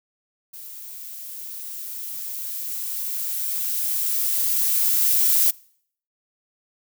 violet noise with level ramp, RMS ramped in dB -39 to -17 dBFS, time 0.53-5.51 s, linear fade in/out 10 ms, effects noise-tail reverb RT60 0.6 s tail -24 dB re dry

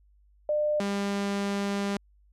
sine / sawtooth tone pair in turn, 600 / 200.2 Hz, D5 / G3, +37 / +37 cents, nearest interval octave + perfect fifth, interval 1900 cents, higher first, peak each -23 dBFS, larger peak neither, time 0.49-0.8 / 0.8-1.97 s, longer second, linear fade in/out 2 ms, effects added 50 Hz sine -58 dBFS peak until 2.32 s + low-pass 8000 Hz 12 dB/octave

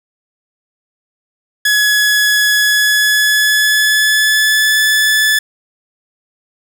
sawtooth tone with pitch glide, 1691 to 1733.5 Hz, G#6 to A6, +31 to -26 cents, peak -6 dBFS, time 1.65-5.39 s, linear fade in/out 5 ms, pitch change +43 cents, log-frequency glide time 2.59-4.81 s, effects none

